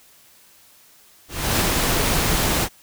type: noise with ADSR envelope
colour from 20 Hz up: pink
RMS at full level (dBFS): -18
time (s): 1.28-2.69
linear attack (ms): 320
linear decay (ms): 24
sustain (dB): -2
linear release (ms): 59
effects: white hiss -52 dBFS RMS until 2.82 s